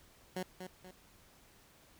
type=tone with echo; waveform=15% pulse; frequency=184.1 Hz; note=F#3; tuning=8 cents flat; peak=-30 dBFS; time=0.36-0.43 s; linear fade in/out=5 ms; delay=240 ms; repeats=2; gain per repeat=-7 dB; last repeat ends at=0.91 s; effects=pink hiss -63 dBFS RMS until 1.99 s